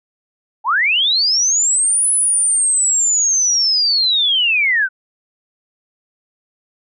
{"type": "linear two-way sweep", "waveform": "sine", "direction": "up then down", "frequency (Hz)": [792, 10210, 1460], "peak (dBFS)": -12, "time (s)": [0.64, 4.89], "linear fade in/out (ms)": 50, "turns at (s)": 2.1, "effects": []}